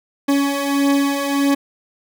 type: beating tone pair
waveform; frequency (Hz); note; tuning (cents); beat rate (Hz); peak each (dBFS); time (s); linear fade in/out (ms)
40% pulse; 278.9 / 280.5; C#4 / C#4; +11 / +21; 1.6; -20 / -16; 0.28-1.55; 10
effects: none